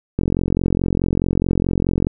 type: click train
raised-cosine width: 3 ms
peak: -5 dBFS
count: 85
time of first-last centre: 0.19-2.069 s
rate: 44.7 Hz
effects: none